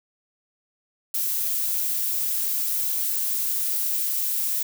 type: noise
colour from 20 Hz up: violet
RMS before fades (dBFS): -25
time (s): 1.14-4.63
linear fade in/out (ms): 5
effects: none